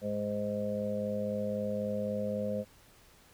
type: harmonic tone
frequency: 103.83 Hz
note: G#2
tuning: in tune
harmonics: 1 / 2 / 4 / 5 / 6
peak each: -43 / -35 / -45 / -34 / -39 dBFS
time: 0.01-2.65 s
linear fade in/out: 50 ms
effects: pink hiss -60 dBFS RMS until 3.33 s